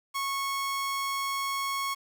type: tone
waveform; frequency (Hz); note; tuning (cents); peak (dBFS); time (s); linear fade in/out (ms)
sawtooth; 1100; C#6; -14; -25; 0.14-1.95; 20
effects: 9-bit